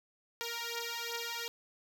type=beating tone pair; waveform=5% pulse; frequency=466.2 / 468.9 Hz; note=A#4 / A#4; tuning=0 / +10 cents; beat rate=2.7 Hz; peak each=-28 / -28 dBFS; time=0.41-1.48 s; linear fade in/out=0 ms; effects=none